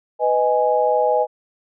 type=chord; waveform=sine; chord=G# minor; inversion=first; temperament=just; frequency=498.4 / 623 / 830.6 Hz; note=B4 / D#5 / G#5; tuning=+16 / +2 / 0 cents; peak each=-19 dBFS; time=0.19-1.27 s; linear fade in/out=50 ms; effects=none